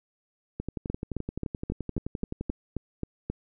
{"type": "two click trains", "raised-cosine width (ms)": 3, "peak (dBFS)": [-17, -19], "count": [10, 23], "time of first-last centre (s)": [[0.9, 3.3], [0.6, 2.497]], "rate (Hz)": [3.75, 11.6], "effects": []}